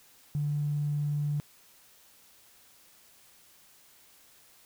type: tone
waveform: triangle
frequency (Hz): 146.83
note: D3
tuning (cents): 0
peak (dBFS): -23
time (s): 0.35-1.4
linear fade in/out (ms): 0
effects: tanh soft clip ceiling -25 dBFS + white hiss -59 dBFS RMS until 4.65 s